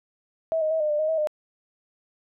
sine tone with pitch steps, 648 / 623 / 642 / 607 / 596 / 622 / 642 / 607 Hz, E5 / D#5 / E5 / D#5 / D5 / D#5 / E5 / D#5, -30 / +2 / -46 / -43 / +25 / -1 / -46 / -43 cents, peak -21 dBFS, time 0.52-1.272 s, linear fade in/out 0 ms, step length 94 ms, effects none

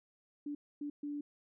sine tone bursts at uneven times, 291.2 Hz, D4, 15 cents flat, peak -37 dBFS, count 3, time 0.46-0.55 / 0.81-0.9 / 1.03-1.21 s, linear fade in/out 5 ms, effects none

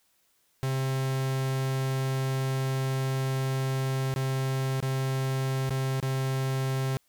45% pulse tone with dropouts, 132.9 Hz, C3, 27 cents sharp, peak -26 dBFS, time 0.63-6.97 s, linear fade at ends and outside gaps 0 ms, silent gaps 4.14-4.161 / 4.803-4.826 / 5.694-5.706 / 6.001-6.027 s, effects white hiss -69 dBFS RMS until 7.08 s

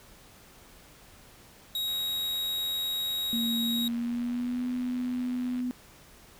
45% pulse tone, 3800 Hz, A#7, 33 cents sharp, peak -29 dBFS, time 1.75-3.88 s, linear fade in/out 2 ms
click train, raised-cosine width 0.3 ms, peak -33 dBFS, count 329, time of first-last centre 1.88-5.603 s, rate 88.1 Hz
sine tone with pitch glide, 229.7 to 249 Hz, A#3 to B3, -25 to +14 cents, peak -28 dBFS, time 3.33-5.71 s, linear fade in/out 0 ms, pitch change +139 cents, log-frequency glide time 3.63-4.66 s
effects pink hiss -54 dBFS RMS until 6.39 s

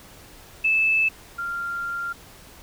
sine tone pair in turn, 2623 / 1389.5 Hz, E7 / F6, -9 / -9 cents, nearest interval major seventh, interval 1100 cents, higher first, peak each -17 / -26 dBFS, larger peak first, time 0.64-1.09 / 1.38-2.13 s, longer second, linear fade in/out 10 ms, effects pink hiss -47 dBFS RMS until 2.62 s

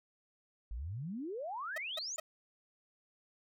sine exponential sweep, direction up, 49 to 7180 Hz, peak -38 dBFS, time 0.71-2.16 s, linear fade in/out 0 ms
sawtooth tone bursts, 632 Hz, D#5, 27 cents sharp, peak -34 dBFS, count 3, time 1.76-2.2 s, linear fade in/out 5 ms, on 20 ms, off 190 ms
effects none

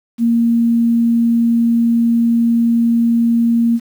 sine tone, 232.8 Hz, A#3, 2 cents flat, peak -10 dBFS, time 0.18-3.8 s, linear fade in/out 50 ms, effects 7-bit

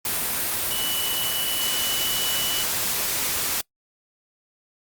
sine tone in noise, 2960 Hz, F#7, in tune, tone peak -27 dBFS, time 0.71-2.63 s, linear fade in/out 2 ms, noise white, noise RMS -25 dBFS, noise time 0.05-3.61 s, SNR -5 dB, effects noise-tail reverb RT60 0.1 s tail -24 dB re dry + Opus 32 kbps

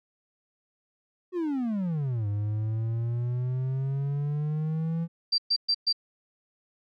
triangle exponential two-way sweep, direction down then up, 373.6 to 101.6 to 168.4 Hz, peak -24 dBFS, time 1.32-5.08 s, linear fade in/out 50 ms, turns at 2.27 s
sine tone bursts, 4699 Hz, D8, in tune, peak -21 dBFS, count 4, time 5.32-5.928 s, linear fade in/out 10 ms, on 62 ms, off 120 ms
effects none

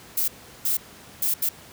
violet noise bursts at uneven times, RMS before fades -23 dBFS, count 4, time 0.17-0.28 / 0.65-0.77 / 1.22-1.34 / 1.42-1.49 s, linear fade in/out 5 ms, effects pink hiss -46 dBFS RMS until 1.72 s + high-pass 80 Hz 12 dB/octave

